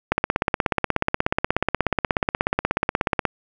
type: click train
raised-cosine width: 0.5 ms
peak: -3 dBFS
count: 53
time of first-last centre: 0.12-3.253 s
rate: 16.6 Hz
effects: none